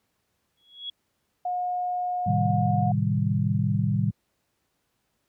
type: tone with exponential growth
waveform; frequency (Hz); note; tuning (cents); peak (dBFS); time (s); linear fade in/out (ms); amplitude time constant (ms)
sine; 3342; G#7; +10; -29; 0.57-0.9; 5; 70
type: tone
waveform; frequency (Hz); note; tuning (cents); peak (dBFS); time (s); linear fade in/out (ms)
sine; 720; F#5; -47; -25; 1.45-2.92; 5
type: chord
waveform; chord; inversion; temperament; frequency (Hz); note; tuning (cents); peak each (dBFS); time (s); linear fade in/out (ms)
sine; A half-diminished seventh; none; equal; 110 / 130.81 / 155.56 / 196; A2 / C3 / Eb3 / G3; 0 / 0 / 0 / 0; -25 / -28 / -27 / -27; 2.26-4.11; 10
effects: pink hiss -74 dBFS RMS until 5.28 s + high-pass 60 Hz 12 dB/octave